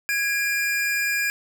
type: tone pair together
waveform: square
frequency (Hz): 1653 / 2395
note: G#6 / D7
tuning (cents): -9 / +33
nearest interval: tritone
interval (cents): 642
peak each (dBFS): -25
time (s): 0.09-1.3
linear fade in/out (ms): 0
effects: none